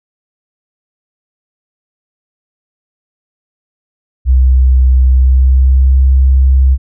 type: tone with pitch glide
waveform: sine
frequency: 64.2 to 65.97 Hz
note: C2 to C2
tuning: -32 to +15 cents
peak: -4 dBFS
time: 4.25-6.78 s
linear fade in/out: 50 ms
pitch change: +47 cents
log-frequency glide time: 5.04-5.97 s
effects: none